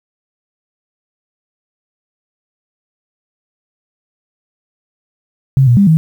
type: tone with pitch steps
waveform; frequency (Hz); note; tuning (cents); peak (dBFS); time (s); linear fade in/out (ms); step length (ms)
sine; 134.2 / 120.8 / 199.7 / 159.7; C3 / B2 / G3 / D#3; +44 / -38 / +32 / +45; -5; 5.57-5.97; 0; 100
effects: 7-bit